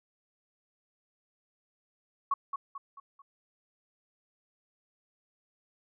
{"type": "tone with echo", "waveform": "sine", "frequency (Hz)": 1112, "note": "C#6", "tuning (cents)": 5, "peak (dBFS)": -24, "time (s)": [2.31, 2.34], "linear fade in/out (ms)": 5, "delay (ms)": 220, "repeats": 4, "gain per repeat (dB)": -7, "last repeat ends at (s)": 3.22, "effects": []}